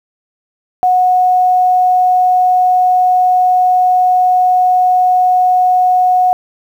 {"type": "tone", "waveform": "sine", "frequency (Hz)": 732, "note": "F#5", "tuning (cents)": -19, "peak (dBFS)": -7, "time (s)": [0.83, 6.33], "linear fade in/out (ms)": 0, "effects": ["7-bit"]}